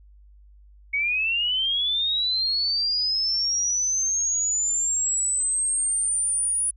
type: linear sweep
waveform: sine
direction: up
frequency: 2217 to 9800 Hz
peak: -21 dBFS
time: 0.93-6.71 s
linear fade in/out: 10 ms
effects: added 50 Hz sine -48 dBFS peak until 6.76 s